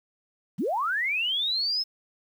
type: linear sweep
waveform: sine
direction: up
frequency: 135.8 to 5274 Hz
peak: -24 dBFS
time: 0.58-1.84 s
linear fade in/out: 20 ms
effects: 9-bit